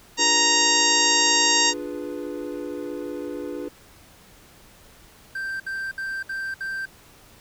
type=harmonic tone; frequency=932.3 Hz; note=A#5; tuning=in tune; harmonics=1 / 2 / 3 / 4 / 5 / 6 / 7 / 8; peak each=-25 / -25 / -25 / -25 / -25 / -25 / -25 / -25 dBFS; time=0.17-1.74 s; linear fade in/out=50 ms
type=chord; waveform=triangle; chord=D diminished seventh; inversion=none; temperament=equal; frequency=293.7 / 349.2 / 415.3 / 493.9 Hz; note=D4 / F4 / Ab4 / Cb5; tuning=0 / 0 / 0 / 0 cents; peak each=-31 / -33 / -34 / -33 dBFS; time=0.18-3.69 s; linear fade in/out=10 ms
type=tone bursts; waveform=triangle; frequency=1568 Hz; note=G6; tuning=in tune; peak=-25 dBFS; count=5; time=5.35-6.856 s; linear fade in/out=5 ms; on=250 ms; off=64 ms
effects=pink hiss -51 dBFS RMS until 7.4 s